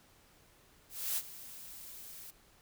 blue noise with ADSR envelope, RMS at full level -33 dBFS, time 0.89-2.31 s, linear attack 280 ms, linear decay 46 ms, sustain -16 dB, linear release 11 ms, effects pink hiss -64 dBFS RMS until 2.61 s

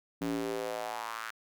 square tone with high-pass filter sweep, 56.3 Hz, A1, 40 cents sharp, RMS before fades -36 dBFS, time 0.21-1.31 s, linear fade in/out 10 ms, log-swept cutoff 230 to 1500 Hz, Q 3.2, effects none

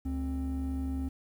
triangle tone pair together, 71.3 / 264.1 Hz, C#2 / C4, +49 / +16 cents, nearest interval octave + major seventh, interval 2267 cents, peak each -30 / -31 dBFS, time 0.05-1.09 s, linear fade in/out 10 ms, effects tanh soft clip ceiling -24 dBFS + 10-bit

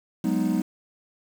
triangle chord, G# minor seventh, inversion third, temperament equal, 185 / 207.7 / 246.9 / 311.1 Hz, F#3 / G#3 / B3 / D#4, 0 / 0 / 0 / 0 cents, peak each -25 dBFS, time 0.24-0.62 s, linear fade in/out 5 ms, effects 7-bit

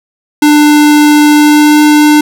square tone with pitch glide, 297.6 to 299.7 Hz, D4 to D4, +23 to +35 cents, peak -3 dBFS, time 0.42-2.21 s, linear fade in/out 5 ms, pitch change +12 cents, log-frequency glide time 1.32-1.82 s, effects none

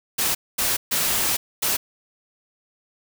white noise bursts at uneven times, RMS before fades -22 dBFS, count 4, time 0.18-0.35 / 0.58-0.77 / 0.91-1.37 / 1.62-1.77 s, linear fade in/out 10 ms, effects none

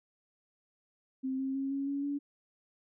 sine tone with pitch steps, 262.9 / 267.2 / 271.5 / 276 / 280.5 / 285 Hz, C4 / C4 / C#4 / C#4 / C#4 / C#4, +8 / +36 / -36 / -7 / +21 / +48 cents, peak -31 dBFS, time 1.23-2.19 s, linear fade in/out 20 ms, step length 160 ms, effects none

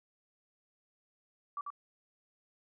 sine tone with echo, 1155 Hz, D6, 29 cents flat, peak -35 dBFS, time 1.57-1.61 s, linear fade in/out 2 ms, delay 93 ms, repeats 1, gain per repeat -3 dB, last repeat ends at 1.703 s, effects none

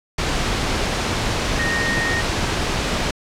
sine tone in noise, 1856 Hz, A#6, 8 cents flat, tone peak -21 dBFS, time 1.59-2.21 s, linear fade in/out 5 ms, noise pink, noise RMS -21 dBFS, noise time 0.18-3.11 s, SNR -3 dB, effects low-pass 6000 Hz 12 dB/octave

